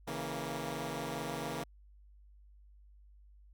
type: chord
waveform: 10% pulse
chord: A# diminished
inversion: first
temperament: equal with one note detuned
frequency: 138.59 / 163.01 / 233.1 Hz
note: C#3 / E3 / A#3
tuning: 0 / -19 / 0 cents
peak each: -33 dBFS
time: 0.07-1.64 s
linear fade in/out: 10 ms
effects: added 50 Hz sine -56 dBFS peak until 3.53 s